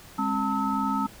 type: tone cluster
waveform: sine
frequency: 206 / 268.8 / 895 / 1292 Hz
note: G#3 / C4 / A5 / E6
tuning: -14 / +47 / +29 / -35 cents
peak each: -29 dBFS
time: 0.18-1.07 s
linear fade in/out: 10 ms
effects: pink hiss -48 dBFS RMS until 1.2 s